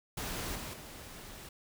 pink noise with level steps, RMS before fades -38 / -42 / -48 dBFS, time 0.17-1.49 s, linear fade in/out 5 ms, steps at 0.55 / 0.73 s, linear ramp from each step 10 ms, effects none

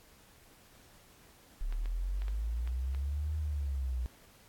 sine linear two-way sweep, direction up then down, 33.94 to 77.7 to 60 Hz, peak -31 dBFS, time 1.61-4.06 s, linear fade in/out 0 ms, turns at 3.36 s
clicks, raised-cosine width 0.3 ms, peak -33 dBFS, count 6, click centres 1.725 / 1.858 / 2.22 / 2.282 / 2.675 / 2.948 s
effects pink hiss -60 dBFS RMS until 4.48 s + AAC 64 kbps

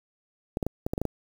clicks, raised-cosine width 2 ms, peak -14 dBFS, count 8, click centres 0.571 / 0.628 / 0.666 / 0.865 / 0.935 / 0.979 / 1.016 / 1.053 s, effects 7-bit

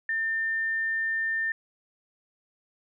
sine tone, 1800 Hz, A6, 39 cents sharp, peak -25 dBFS, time 0.09-1.52 s, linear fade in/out 2 ms, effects none

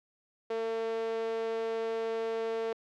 sawtooth tone with high-pass filter, 225.8 Hz, A3, 45 cents sharp, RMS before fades -33 dBFS, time 0.5-2.73 s, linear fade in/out 5 ms, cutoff 480 Hz, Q 4.8, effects low-pass 4000 Hz 12 dB/octave

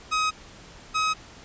sawtooth tone pair in turn, 1264 / 1270.2 Hz, D#6 / D#6, +27 / +35 cents, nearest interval unison, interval 8 cents, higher second, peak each -18 dBFS, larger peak neither, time 0.11-0.31 / 0.94-1.14 s, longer neither, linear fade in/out 20 ms, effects pink hiss -47 dBFS RMS until 1.44 s + resampled to 16000 Hz

